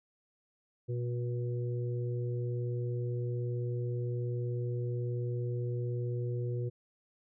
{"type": "harmonic tone", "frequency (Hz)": 121.2, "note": "B2", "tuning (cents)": -32, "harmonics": [1, 3, 4], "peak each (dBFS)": [-32, -40, -43], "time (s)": [0.88, 6.7], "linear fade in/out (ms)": 20, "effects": []}